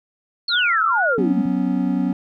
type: exponential sweep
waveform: sine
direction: down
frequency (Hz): 4435 to 170.8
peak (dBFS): -19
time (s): 0.48-1.46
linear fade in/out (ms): 5
type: tone with vibrato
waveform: sine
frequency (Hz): 1385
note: F6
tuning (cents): -15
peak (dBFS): -17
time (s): 0.49-1.18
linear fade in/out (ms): 50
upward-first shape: triangle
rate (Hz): 2.3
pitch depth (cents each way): 120
type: chord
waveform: triangle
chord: F# suspended fourth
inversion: none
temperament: equal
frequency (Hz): 185 / 246.9 / 277.2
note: F#3 / B3 / C#4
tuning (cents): 0 / 0 / 0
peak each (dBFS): -20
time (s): 1.18-2.13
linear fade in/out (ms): 2
effects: none